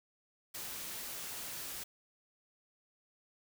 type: noise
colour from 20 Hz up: white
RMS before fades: -43 dBFS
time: 0.54-1.84 s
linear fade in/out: 10 ms
effects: none